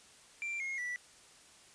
triangle tone with pitch steps, 2359 / 2151 / 1960.9 Hz, D7 / C7 / B6, +7 / +47 / -13 cents, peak -34 dBFS, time 0.42-0.96 s, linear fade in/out 0 ms, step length 180 ms, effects white hiss -59 dBFS RMS until 1.74 s + resampled to 22050 Hz

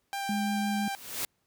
sawtooth tone with vibrato, 791 Hz, G5, 15 cents sharp, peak -28 dBFS, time 0.13-0.95 s, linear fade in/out 0 ms, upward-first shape sine, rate 5.9 Hz, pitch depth 8 cents each way
sine tone, 207.7 Hz, G#3, in tune, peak -28 dBFS, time 0.29-0.88 s, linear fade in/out 2 ms
white noise with exponential growth, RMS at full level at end -30 dBFS, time 0.69-1.25 s, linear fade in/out 2 ms, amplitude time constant 120 ms
effects pink hiss -75 dBFS RMS until 1.46 s + high-pass 60 Hz 12 dB/octave

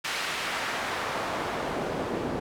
pink noise with band-pass filter sweep, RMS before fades -31 dBFS, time 0.04-2.4 s, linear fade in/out 10 ms, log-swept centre 2500 to 340 Hz, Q 0.75, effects none

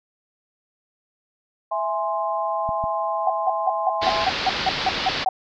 sine chord, E augmented, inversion none, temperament equal, 659.3 / 830.6 / 1046.5 Hz, E5 / G#5 / B#5, 0 / 0 / 0 cents, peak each -26 dBFS, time 1.71-4.25 s, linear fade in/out 10 ms
clicks, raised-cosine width 5 ms, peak -21 dBFS, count 2, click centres 2.691 / 2.84 s
sine tone bursts, 757 Hz, F#5, 39 cents sharp, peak -16 dBFS, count 11, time 3.27-5.289 s, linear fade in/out 2 ms, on 29 ms, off 170 ms
white low-pass noise, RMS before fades -26 dBFS, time 4.01-5.25 s, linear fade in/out 20 ms, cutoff 4800 Hz, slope 48 dB/octave
effects none

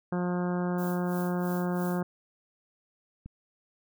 harmonic tone, 178.1 Hz, F3, 34 cents sharp, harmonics 1 / 2 / 3 / 4 / 5 / 6 / 7 / 8 / 9, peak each -28 / -34 / -38 / -40 / -42 / -44 / -45 / -46 / -47 dBFS, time 0.12-2.03 s, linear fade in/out 5 ms
violet noise with tremolo, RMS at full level -44 dBFS, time 0.78-2.01 s, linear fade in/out 2 ms, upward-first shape sine, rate 3 Hz, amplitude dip 85%
click, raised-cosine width 5 ms, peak -30 dBFS, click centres 3.26 s
effects none

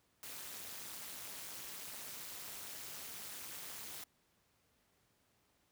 white noise with amplitude modulation, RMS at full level -44 dBFS, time 0.23-4.04 s, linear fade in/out 2 ms, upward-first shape sine, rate 210 Hz, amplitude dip 85%, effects pink hiss -75 dBFS RMS until 5.71 s + high-pass 60 Hz 12 dB/octave

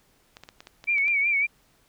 clicks, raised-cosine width 0.2 ms, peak -25 dBFS, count 8, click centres 0.369 / 0.436 / 0.489 / 0.605 / 0.671 / 0.841 / 0.982 / 1.081 s
sine tone with vibrato, 2300 Hz, D7, 37 cents flat, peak -20 dBFS, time 0.87-1.47 s, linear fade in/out 20 ms, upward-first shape sine, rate 5.4 Hz, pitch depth 74 cents each way
effects pink hiss -63 dBFS RMS until 1.88 s

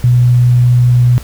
sine tone, 122.7 Hz, B2, 11 cents flat, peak -5 dBFS, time 0.04-1.18 s, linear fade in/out 0 ms, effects added 63 Hz sine -28 dBFS peak until 1.23 s + pink hiss -35 dBFS RMS until 1.23 s

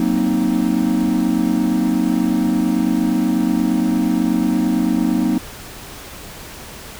triangle chord, C half-diminished seventh, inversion second, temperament equal, 185 / 233.1 / 261.6 / 311.1 Hz, Gb3 / Bb3 / C4 / Eb4, 0 / 0 / 0 / 0 cents, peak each -20 / -17 / -18 / -18 dBFS, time 0-5.38 s, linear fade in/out 2 ms, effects pink hiss -35 dBFS RMS until 6.99 s

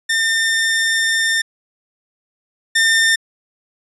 sawtooth tone pair in turn, 1806 / 1806 Hz, A6 / A6, +45 / +45 cents, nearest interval unison, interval 0 cents, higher neither, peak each -11 / -8 dBFS, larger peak second, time 0.09-1.42 / 2.75-3.16 s, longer first, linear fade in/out 10 ms, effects resampled to 24000 Hz

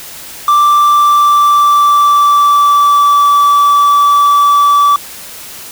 triangle tone with pitch glide, 1174.7 to 1154.5 Hz, D6 to D6, 0 to -30 cents, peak -3 dBFS, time 0.48-4.96 s, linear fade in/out 2 ms, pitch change -30 cents, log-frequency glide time 0.85-3.31 s, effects white hiss -29 dBFS RMS until 5.71 s

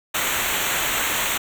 pink noise with comb filter, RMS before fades -23 dBFS, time 0.14-1.38 s, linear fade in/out 10 ms, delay 0.2 ms, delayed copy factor -0.85, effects none

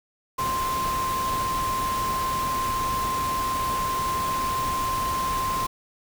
sine tone in noise, 1046.5 Hz, C6, in tune, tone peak -24 dBFS, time 0.38-5.67 s, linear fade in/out 10 ms, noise pink, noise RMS -32 dBFS, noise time 0.38-5.67 s, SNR +5 dB, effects none

